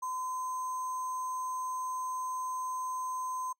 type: tone with sample-and-hold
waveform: sine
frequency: 1018 Hz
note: C6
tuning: 48 cents flat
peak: -33 dBFS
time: 0.02-3.53 s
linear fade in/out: 10 ms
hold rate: 7350 Hz
effects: noise-tail reverb RT60 0.1 s tail -26 dB re dry + low-pass 12000 Hz 12 dB/octave